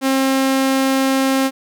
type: tone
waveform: sawtooth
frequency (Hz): 267.2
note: C4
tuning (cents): +36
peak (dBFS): -10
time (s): 0.01-1.51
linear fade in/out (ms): 50
effects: none